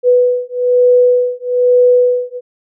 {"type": "beating tone pair", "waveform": "sine", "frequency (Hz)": [493.9, 495], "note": ["B4", "B4"], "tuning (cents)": [0, 4], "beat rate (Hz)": 1.1, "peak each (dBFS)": -11, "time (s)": [0.03, 2.41], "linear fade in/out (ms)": 50, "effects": []}